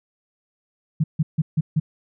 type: tone bursts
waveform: sine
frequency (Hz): 155.56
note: D#3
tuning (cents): 0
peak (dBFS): -15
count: 5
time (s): 1-1.8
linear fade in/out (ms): 10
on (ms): 40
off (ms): 150
effects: none